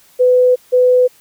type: tone pair in turn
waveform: sine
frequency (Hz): 501 / 501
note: B4 / B4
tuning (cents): +25 / +25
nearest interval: unison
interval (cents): 0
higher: neither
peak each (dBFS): -7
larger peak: neither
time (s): 0.19-0.56 / 0.72-1.08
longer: first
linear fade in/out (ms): 20
effects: white hiss -49 dBFS RMS until 1.2 s